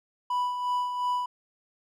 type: tone with tremolo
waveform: triangle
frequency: 987.8 Hz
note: B5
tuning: in tune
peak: -22 dBFS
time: 0.3-1.26 s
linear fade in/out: 5 ms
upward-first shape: sine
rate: 2.8 Hz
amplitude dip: 50%
effects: none